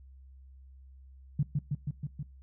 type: tone with echo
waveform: sine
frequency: 144 Hz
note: D3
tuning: 34 cents flat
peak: -23 dBFS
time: 1.39-1.43 s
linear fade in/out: 5 ms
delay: 160 ms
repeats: 5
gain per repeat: -2 dB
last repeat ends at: 2.23 s
effects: noise-tail reverb RT60 0.3 s tail -23 dB re dry + added 66 Hz sine -50 dBFS peak until 2.42 s